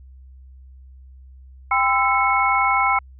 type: tone cluster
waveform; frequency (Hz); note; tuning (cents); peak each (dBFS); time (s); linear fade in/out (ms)
sine; 794 / 1025 / 1325 / 2193; G5 / C6 / E6 / C#7; +22 / -36 / +9 / -19; -21; 1.71-2.99; 5
effects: added 65 Hz sine -41 dBFS peak until 3.19 s